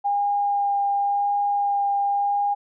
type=tone with vibrato; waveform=sine; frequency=808 Hz; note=G#5; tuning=48 cents flat; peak=-19 dBFS; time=0.04-2.55 s; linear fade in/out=20 ms; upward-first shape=sine; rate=0.92 Hz; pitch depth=10 cents each way; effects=none